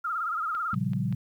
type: tone with vibrato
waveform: sine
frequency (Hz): 1318.5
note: E6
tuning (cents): 0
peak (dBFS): -27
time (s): 0.04-0.75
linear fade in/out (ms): 10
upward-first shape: sine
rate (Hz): 18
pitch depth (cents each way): 110
type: click train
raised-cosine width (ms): 0.3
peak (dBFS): -30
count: 4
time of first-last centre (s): 0.55-1.126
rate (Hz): 5.21
type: chord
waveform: sine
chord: G half-diminished seventh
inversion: first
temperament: equal with one note detuned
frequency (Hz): 116.54 / 138.59 / 175.32 / 196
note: Bb2 / Db3 / F3 / G3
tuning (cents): 0 / 0 / +7 / 0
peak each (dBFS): -31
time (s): 0.73-1.15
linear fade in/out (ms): 5
effects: 10-bit